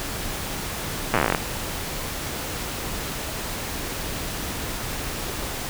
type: slowing click train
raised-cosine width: 0.5 ms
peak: -4 dBFS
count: 15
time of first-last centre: 1.14-1.348 s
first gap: 8 ms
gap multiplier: 1.09
effects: pink hiss -30 dBFS RMS until 5.69 s